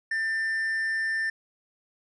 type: tone with amplitude modulation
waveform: triangle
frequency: 1790 Hz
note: A6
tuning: 29 cents sharp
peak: -22 dBFS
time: 0.11-1.3 s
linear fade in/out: 5 ms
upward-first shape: sine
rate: 204 Hz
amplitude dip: 30%
effects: resampled to 24000 Hz